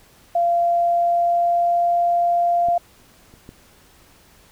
sine tone with pitch glide, 689 to 693.8 Hz, F5 to F5, -24 to -12 cents, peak -15 dBFS, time 0.35-2.78 s, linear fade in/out 5 ms, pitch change +12 cents, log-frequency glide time 0.5-1.98 s
clicks, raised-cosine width 3 ms, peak -24 / -34 / -25 dBFS, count 3, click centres 2.686 / 3.339 / 3.491 s
effects pink hiss -52 dBFS RMS until 4.51 s

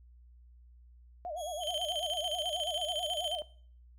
sine tone with vibrato, 659.3 Hz, E5, in tune, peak -36 dBFS, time 1.25-3.42 s, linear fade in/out 0 ms, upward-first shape sine, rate 9.2 Hz, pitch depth 190 cents each way
20% pulse tone with pitch glide, 3322 to 3368 Hz, G#7 to G#7, 0 to +24 cents, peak -39 dBFS, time 1.36-3.35 s, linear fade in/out 50 ms, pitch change +24 cents, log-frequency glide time 2.32-3 s
triangle tone with tremolo, 3111 Hz, G7, 14 cents flat, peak -30 dBFS, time 1.6-3.42 s, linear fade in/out 50 ms, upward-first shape square, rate 14 Hz, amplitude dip 75%
effects noise-tail reverb RT60 0.5 s tail -19 dB re dry + added 60 Hz sine -54 dBFS peak until 3.98 s

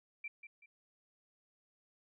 sine tone with echo, 2349 Hz, D7, in tune, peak -40 dBFS, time 0.24-0.28 s, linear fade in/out 5 ms, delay 190 ms, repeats 2, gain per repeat -9 dB, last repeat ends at 0.66 s, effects none

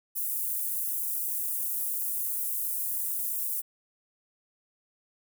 pink high-pass noise, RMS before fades -31 dBFS, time 0.15-3.62 s, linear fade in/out 20 ms, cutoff 11000 Hz, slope 24 dB/octave, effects none

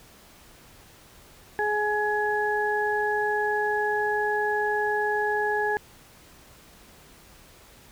harmonic tone, 420.1 Hz, G#4, 20 cents sharp, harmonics 1 / 2 / 4, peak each -27 / -27 / -27 dBFS, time 1.59-5.77 s, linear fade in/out 0 ms, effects pink hiss -52 dBFS RMS until 7.91 s

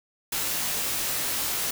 white noise with comb filter, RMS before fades -28 dBFS, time 0.32-1.71 s, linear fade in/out 5 ms, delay 19 ms, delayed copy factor -0.8, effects none

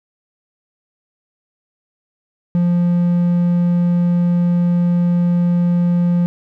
triangle tone, 174.61 Hz, F3, in tune, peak -10 dBFS, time 2.55-6.26 s, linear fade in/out 0 ms, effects none

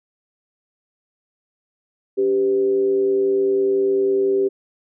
sine tone with frequency modulation, 392 Hz, G4, in tune, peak -15 dBFS, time 2.17-4.49 s, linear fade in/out 20 ms, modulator 110 Hz, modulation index 0.41, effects none

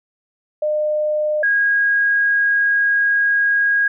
sine tone pair in turn, 606 / 1639 Hz, D#5 / G#6, -46 / -23 cents, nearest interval octave + perfect fourth, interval 1723 cents, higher second, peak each -16 / -13 dBFS, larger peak second, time 0.62-1.43 / 1.43-3.88 s, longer second, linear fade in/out 5 ms, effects none

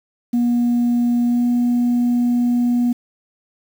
sine tone with pitch glide, 240 to 242.1 Hz, B3 to B3, -49 to -34 cents, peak -12 dBFS, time 0.33-2.93 s, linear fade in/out 10 ms, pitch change +15 cents, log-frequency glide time 1.27-1.45 s, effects tanh soft clip ceiling -12 dBFS + 7-bit

